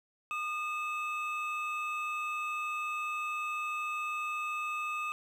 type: tone pair together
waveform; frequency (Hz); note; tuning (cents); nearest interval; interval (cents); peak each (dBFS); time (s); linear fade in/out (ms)
triangle; 1220.9 / 2587; D#6 / E7; -33 / -33; octave + minor second; 1300; -33 / -35; 0.31-5.12; 0
effects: none